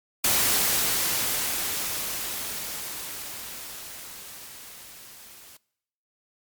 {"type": "noise with level ramp", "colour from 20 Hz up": "white", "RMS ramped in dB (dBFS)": [-21, -48], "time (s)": [0.24, 5.57], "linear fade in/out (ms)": 5, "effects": ["noise-tail reverb RT60 0.8 s tail -23 dB re dry", "MP3 96 kbps"]}